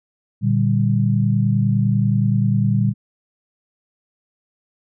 sine chord, G minor, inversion first, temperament equal, 116.54 / 146.83 / 196 Hz, Bb2 / D3 / G3, 0 / 0 / 0 cents, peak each -17 / -21 / -19 dBFS, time 0.41-2.94 s, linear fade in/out 50 ms, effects none

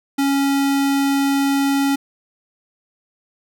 square tone, 277.2 Hz, C#4, in tune, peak -16 dBFS, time 0.18-1.96 s, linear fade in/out 10 ms, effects none

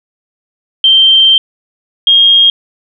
sine tone pair in turn, 3139 / 3242 Hz, G7 / G#7, +2 / -42 cents, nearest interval minor second, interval 56 cents, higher second, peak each -3 dBFS, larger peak neither, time 0.84-1.38 / 2.07-2.5 s, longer first, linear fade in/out 2 ms, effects none

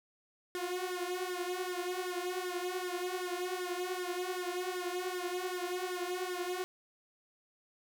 sawtooth tone with flanger, 361.5 Hz, F#4, 40 cents flat, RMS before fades -37 dBFS, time 0.55-6.64 s, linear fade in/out 0 ms, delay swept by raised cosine 0.55 to 5.25 ms, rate 2.6 Hz, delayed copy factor +0.8, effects none

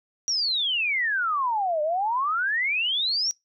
sine exponential two-way sweep, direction down then up, 5800 to 591 to 5800 Hz, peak -22 dBFS, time 0.28-3.31 s, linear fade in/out 0 ms, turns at 1.82 s, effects noise-tail reverb RT60 0.2 s tail -25 dB re dry

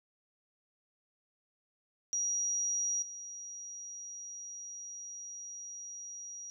sine tone with level steps, 5750 Hz, F8, 50 cents sharp, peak -30 / -42 dBFS, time 2.13-6.5 s, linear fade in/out 0 ms, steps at 3.02 s, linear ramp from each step 5 ms, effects none

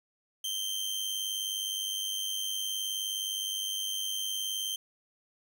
sawtooth tone with amplitude modulation, 3136 Hz, G7, in tune, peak -26 dBFS, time 0.44-4.76 s, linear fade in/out 5 ms, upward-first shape sine, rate 99.4 Hz, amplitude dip 55%, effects none

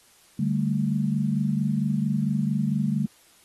sine chord, D suspended fourth, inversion none, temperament just, 146.83 / 195.78 / 220.2 Hz, D3 / G3 / A3, 0 / -2 / +2 cents, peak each -26 dBFS, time 0.39-3.06 s, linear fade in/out 5 ms, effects white hiss -57 dBFS RMS until 3.44 s + AAC 32 kbps

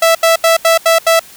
sawtooth tone bursts, 659.3 Hz, E5, in tune, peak -3 dBFS, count 6, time 0.02-1.195 s, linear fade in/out 5 ms, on 130 ms, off 79 ms, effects white hiss -38 dBFS RMS until 1.36 s

